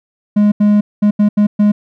triangle tone bursts at uneven times, 207.7 Hz, G#3, in tune, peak -5 dBFS, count 6, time 0.36-0.52 / 0.6-0.81 / 1.02-1.11 / 1.19-1.29 / 1.37-1.47 / 1.59-1.72 s, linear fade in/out 10 ms, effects none

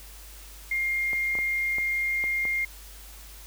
sine tone, 2121 Hz, C7, 23 cents sharp, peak -24 dBFS, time 0.71-2.65 s, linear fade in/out 5 ms
clicks, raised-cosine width 1 ms, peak -25 dBFS, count 6, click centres 1.132 / 1.353 / 1.388 / 1.784 / 2.24 / 2.453 s
effects added 50 Hz sine -45 dBFS peak until 3.46 s + white hiss -48 dBFS RMS until 3.46 s

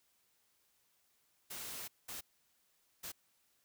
white noise bursts at uneven times, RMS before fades -45 dBFS, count 3, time 1.5-1.88 / 2.08-2.21 / 3.03-3.12 s, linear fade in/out 10 ms, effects white hiss -75 dBFS RMS until 3.64 s

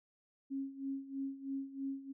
sine tone with tremolo, 272.2 Hz, C#4, 31 cents flat, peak -35 dBFS, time 0.5-2.13 s, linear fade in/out 20 ms, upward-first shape sine, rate 3.1 Hz, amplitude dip 80%, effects none

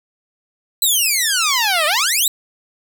10% pulse exponential two-way sweep, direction down then up, 4070 to 587.3 to 4070 Hz, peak -6 dBFS, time 0.82-2.28 s, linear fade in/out 2 ms, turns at 1.86 s, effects none

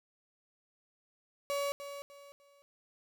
35% pulse tone with echo, 565 Hz, C#5, 33 cents sharp, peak -30 dBFS, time 1.5-1.72 s, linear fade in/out 0 ms, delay 300 ms, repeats 3, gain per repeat -10 dB, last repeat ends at 2.62 s, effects none

